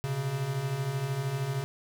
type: beating tone pair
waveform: square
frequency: 125 / 138 Hz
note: B2 / C#3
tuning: +21 / -7 cents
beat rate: 13 Hz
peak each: -36 / -31 dBFS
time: 0.04-1.64 s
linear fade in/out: 0 ms
effects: none